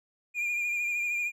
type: tone with vibrato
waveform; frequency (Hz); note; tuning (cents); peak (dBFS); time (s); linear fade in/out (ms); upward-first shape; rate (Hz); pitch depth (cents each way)
triangle; 2413; D7; +46; -26; 0.34-1.32; 50; triangle; 13; 39
effects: none